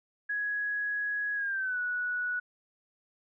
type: tone with pitch glide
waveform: sine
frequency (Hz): 1670 to 1470.7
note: G#6 to F#6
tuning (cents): +9 to -11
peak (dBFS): -29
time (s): 0.29-2.4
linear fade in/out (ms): 10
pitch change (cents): -220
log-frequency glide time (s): 1.35-1.79
effects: none